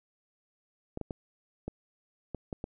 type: clicks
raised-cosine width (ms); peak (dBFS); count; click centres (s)
2; -22; 7; 0.974 / 1.013 / 1.108 / 1.68 / 2.347 / 2.528 / 2.641
effects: none